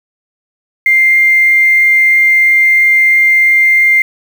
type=tone with quantisation; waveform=sine; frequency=2101 Hz; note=C7; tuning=7 cents sharp; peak=-5 dBFS; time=0.86-4.02 s; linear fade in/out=2 ms; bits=5; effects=none